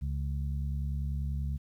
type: harmonic tone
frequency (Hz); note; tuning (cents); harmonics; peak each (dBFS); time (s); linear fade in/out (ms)
70.3; C#2; +25; 1 / 2 / 3; -31 / -36 / -45; 0.01-1.58; 20
effects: 11-bit